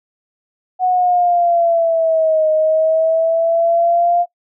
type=exponential two-way sweep; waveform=sine; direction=down then up; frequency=740 to 622.3 to 701 Hz; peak=-11 dBFS; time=0.79-4.26 s; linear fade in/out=50 ms; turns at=2.5 s; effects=noise-tail reverb RT60 0.1 s tail -19 dB re dry